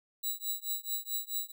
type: tone with tremolo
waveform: 5% pulse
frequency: 3923 Hz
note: B7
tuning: 12 cents flat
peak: -22 dBFS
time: 0.23-1.52 s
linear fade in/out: 10 ms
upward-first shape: triangle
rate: 4.6 Hz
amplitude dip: 100%
effects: none